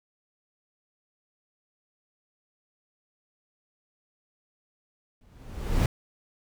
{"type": "noise with exponential growth", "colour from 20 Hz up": "brown", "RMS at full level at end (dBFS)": -19, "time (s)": [5.21, 5.86], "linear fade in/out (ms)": 2, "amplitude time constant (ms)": 140, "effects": []}